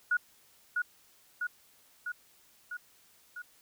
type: tone with echo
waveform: sine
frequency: 1453 Hz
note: F#6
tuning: 32 cents flat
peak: -24 dBFS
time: 0.11-0.17 s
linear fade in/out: 5 ms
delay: 650 ms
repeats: 5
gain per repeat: -3 dB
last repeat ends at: 3.42 s
effects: white hiss -63 dBFS RMS until 3.61 s